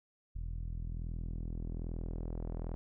sawtooth tone with low-pass filter sweep, 41.2 Hz, E1, in tune, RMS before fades -39 dBFS, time 0.35-2.75 s, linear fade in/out 0 ms, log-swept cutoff 99 to 760 Hz, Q 0.93, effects none

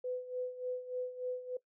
sine tone with tremolo, 502 Hz, B4, 28 cents sharp, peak -33 dBFS, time 0.04-1.57 s, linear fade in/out 5 ms, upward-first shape sine, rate 3.4 Hz, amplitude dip 75%, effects noise-tail reverb RT60 0.1 s tail -18 dB re dry

